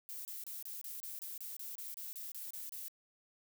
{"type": "noise bursts", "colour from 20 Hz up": "violet", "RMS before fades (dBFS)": -45, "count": 15, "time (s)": [0.09, 2.882], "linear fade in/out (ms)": 0, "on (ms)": 160, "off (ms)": 28, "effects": []}